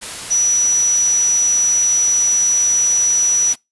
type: tone in noise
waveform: sine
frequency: 5890 Hz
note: F#8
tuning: 9 cents flat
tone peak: -12 dBFS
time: 0.3-3.54 s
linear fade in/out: 20 ms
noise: white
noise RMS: -28 dBFS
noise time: 0.01-3.56 s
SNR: +13 dB
effects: noise-tail reverb RT60 0.2 s tail -25 dB re dry + resampled to 24000 Hz